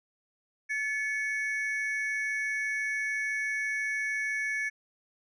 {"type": "ring-modulated tone", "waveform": "triangle", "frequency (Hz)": 1975.5, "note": "B6", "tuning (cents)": 0, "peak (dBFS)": -24, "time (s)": [0.69, 4.7], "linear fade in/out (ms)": 20, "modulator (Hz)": 248, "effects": ["resampled to 22050 Hz"]}